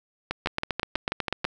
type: two click trains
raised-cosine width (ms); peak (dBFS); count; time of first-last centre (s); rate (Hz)
0.3; -9 / -11; 9 / 8; 0.46-1.45 / 0.31-1.445; 8.08 / 6.17
effects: none